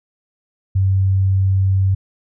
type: tone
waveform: sine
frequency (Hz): 95.9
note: G2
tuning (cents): -37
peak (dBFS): -12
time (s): 0.75-1.95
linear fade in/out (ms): 10
effects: none

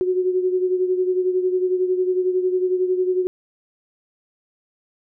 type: beating tone pair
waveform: sine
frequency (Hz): 366.3 / 377.3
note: F#4 / F#4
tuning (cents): -17 / +34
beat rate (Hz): 11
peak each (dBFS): -18 / -25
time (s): 0.01-3.27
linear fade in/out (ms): 0
effects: none

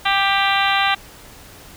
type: harmonic tone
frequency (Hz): 394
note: G4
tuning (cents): +9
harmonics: 2 / 3 / 4 / 5 / 6 / 7 / 8 / 9 / 10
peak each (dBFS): -20 / -22 / -23 / -24 / -25 / -25 / -26 / -27 / -27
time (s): 0.05-0.95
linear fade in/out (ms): 10
effects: pink hiss -42 dBFS RMS until 1.76 s

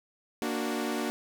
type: chord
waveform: sawtooth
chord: Bb augmented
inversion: none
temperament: equal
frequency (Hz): 233.1 / 293.7 / 370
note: Bb3 / D4 / F#4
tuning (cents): 0 / 0 / 0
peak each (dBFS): -29 / -30 / -31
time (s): 0.42-1.1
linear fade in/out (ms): 0
effects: none

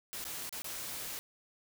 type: noise with dropouts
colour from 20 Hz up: white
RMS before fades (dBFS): -41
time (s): 0.13-1.19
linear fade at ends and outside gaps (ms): 0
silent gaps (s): 0.241-0.251 / 0.493-0.526 / 0.62-0.644
effects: none

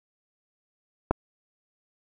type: clicks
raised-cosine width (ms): 1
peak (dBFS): -7 / -18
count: 2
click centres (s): 1.11 / 1.113
effects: none

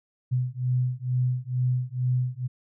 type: beating tone pair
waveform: sine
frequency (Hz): 124.9 / 127.1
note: B2 / C3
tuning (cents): +20 / -50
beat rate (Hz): 2.2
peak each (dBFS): -26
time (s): 0.31-2.48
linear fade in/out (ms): 20
effects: none

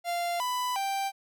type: tone with pitch steps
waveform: 45% pulse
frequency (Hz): 694 / 995 / 785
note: F5 / B5 / G5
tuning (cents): -11 / +13 / +2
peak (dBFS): -28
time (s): 0.04-1.12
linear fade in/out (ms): 50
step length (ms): 360
effects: none

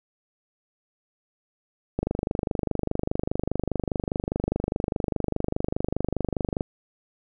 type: click train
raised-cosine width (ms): 2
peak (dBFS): -11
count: 116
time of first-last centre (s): 1.99-6.608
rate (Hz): 24.9
effects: none

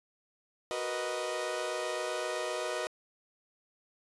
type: chord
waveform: sawtooth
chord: B major seventh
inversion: second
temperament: equal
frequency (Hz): 370 / 466.2 / 493.9 / 622.3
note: F#4 / A#4 / B4 / D#5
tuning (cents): 0 / 0 / 0 / 0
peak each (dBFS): -36 / -38 / -34 / -32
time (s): 0.71-2.87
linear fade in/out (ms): 0
effects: resampled to 24000 Hz

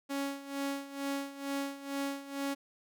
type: tone with tremolo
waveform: sawtooth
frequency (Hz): 278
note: C#4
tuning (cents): +5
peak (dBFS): -28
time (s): 0.09-2.55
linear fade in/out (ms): 20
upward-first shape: sine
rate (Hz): 2.2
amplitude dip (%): 80
effects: none

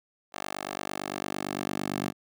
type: tone with high-pass filter sweep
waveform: 10% pulse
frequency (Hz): 48.86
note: G1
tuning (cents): -5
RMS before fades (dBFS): -34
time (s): 0.32-2.13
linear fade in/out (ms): 50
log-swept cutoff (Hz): 650 to 210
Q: 1
effects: none

